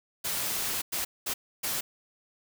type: noise bursts at uneven times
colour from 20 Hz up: white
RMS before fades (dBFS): -31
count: 4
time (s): 0.24-0.82 / 0.92-1.05 / 1.26-1.34 / 1.63-1.81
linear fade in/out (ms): 10
effects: none